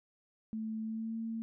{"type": "tone with pitch glide", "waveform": "sine", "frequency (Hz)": [220, 225.8], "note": ["A3", "A3"], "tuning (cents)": [0, 45], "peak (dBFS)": -35, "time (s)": [0.53, 1.42], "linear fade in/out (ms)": 0, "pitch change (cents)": 45, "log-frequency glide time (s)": [0.82, 1.16], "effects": []}